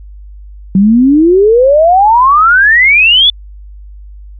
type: exponential sweep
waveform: sine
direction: up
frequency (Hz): 186.2 to 3520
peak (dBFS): -3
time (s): 0.75-3.3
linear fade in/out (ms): 2
effects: added 50 Hz sine -28 dBFS peak until 4.39 s